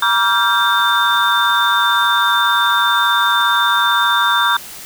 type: tone cluster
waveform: sine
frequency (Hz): 954 / 1156 / 1381 / 1579 / 3598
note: A#5 / D6 / F6 / G6 / A7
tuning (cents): +40 / -28 / -20 / +12 / +38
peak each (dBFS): -18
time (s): 0.02-4.57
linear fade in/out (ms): 5
effects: white hiss -33 dBFS RMS until 4.85 s